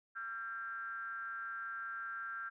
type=ring-modulated tone; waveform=triangle; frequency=112.7 Hz; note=A2; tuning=42 cents sharp; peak=-35 dBFS; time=0.15-2.5 s; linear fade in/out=20 ms; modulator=1480 Hz; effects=none